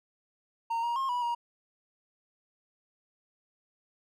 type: tone with pitch steps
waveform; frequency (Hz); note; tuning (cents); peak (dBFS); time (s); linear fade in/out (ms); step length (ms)
triangle; 921 / 945 / 1071 / 976 / 948; A#5 / A#5 / C6 / B5 / A#5; -21 / +23 / +40 / -21 / +29; -26; 0.7-1.35; 10; 130
effects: none